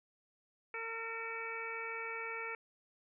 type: harmonic tone with a mistuned harmonic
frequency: 454.7 Hz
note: A#4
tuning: 43 cents flat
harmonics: 1 / 2 / 3 / 4 / 5 / 6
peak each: -46 / -49 / -45 / -47 / -43 / -50 dBFS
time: 0.74-2.55 s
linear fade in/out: 2 ms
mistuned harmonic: 6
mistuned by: -79 cents
effects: none